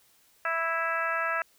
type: harmonic tone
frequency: 329.6 Hz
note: E4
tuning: in tune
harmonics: 2 / 3 / 4 / 5 / 6 / 7 / 8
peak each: -34 / -38 / -30 / -31 / -37 / -43 / -38 dBFS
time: 0.45-1.42 s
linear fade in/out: 2 ms
effects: white hiss -63 dBFS RMS until 1.58 s